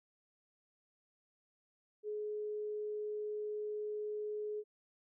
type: tone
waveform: sine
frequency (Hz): 422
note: G#4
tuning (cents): +28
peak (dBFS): -37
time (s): 2.03-4.64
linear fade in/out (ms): 50
effects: none